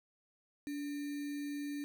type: tone with sample-and-hold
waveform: sine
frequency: 288.3 Hz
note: D4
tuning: 32 cents flat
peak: -37 dBFS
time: 0.67-1.84 s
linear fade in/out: 0 ms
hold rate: 2100 Hz
effects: none